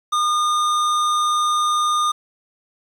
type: tone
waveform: square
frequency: 1217 Hz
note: D#6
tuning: 39 cents flat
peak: -17 dBFS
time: 0.12-2.12 s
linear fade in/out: 10 ms
effects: low-pass 8000 Hz 12 dB/octave + 8-bit